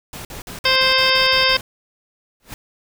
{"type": "noise bursts", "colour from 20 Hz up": "pink", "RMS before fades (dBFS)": -33, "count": 9, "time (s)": [0.13, 1.61], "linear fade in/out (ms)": 2, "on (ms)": 120, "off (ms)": 50}
{"type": "harmonic tone", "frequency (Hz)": 523.3, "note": "C5", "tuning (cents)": 0, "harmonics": [1, 2, 3, 4, 5, 6, 7, 9, 10], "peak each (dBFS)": [-22, -22, -22, -22, -22, -22, -22, -22, -22], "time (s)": [0.65, 1.57], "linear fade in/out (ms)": 5}
{"type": "noise with exponential growth", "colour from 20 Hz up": "pink", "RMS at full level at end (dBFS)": -29, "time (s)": [2.4, 2.54], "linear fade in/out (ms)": 1, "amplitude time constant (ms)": 30}
{"effects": []}